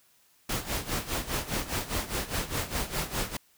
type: noise with tremolo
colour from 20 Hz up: pink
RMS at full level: -29 dBFS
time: 0.49-3.37 s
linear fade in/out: 5 ms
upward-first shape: sine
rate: 4.9 Hz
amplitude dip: 80%
effects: white hiss -64 dBFS RMS until 3.57 s